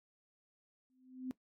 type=tone with exponential growth; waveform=sine; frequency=256.9 Hz; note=C4; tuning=32 cents flat; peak=-35 dBFS; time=0.9-1.31 s; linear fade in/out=0 ms; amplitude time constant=88 ms; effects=noise-tail reverb RT60 0.1 s tail -17 dB re dry + AAC 48 kbps